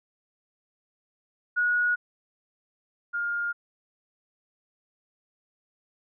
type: tone pair in turn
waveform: sine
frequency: 1454 / 1412.6 Hz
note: F#6 / F6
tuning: -31 / +19 cents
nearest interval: minor second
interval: 50 cents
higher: first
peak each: -21 / -26 dBFS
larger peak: first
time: 1.56-1.96 / 3.13-3.53 s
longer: neither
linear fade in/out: 20 ms
effects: none